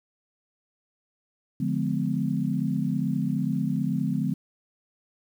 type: chord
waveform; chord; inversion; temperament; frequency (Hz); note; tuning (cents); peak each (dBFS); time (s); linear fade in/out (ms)
sine; D diminished seventh; none; just; 146.83 / 176.2 / 211.4 / 253.7; D3 / F3 / Ab3 / Cb4; 0 / +16 / +31 / +47; -29; 1.6-4.34; 5
effects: 9-bit